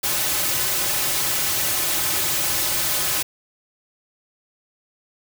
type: noise with comb filter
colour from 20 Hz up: white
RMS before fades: -22 dBFS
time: 0.03-3.23 s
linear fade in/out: 10 ms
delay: 4.3 ms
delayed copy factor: -0.7
effects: none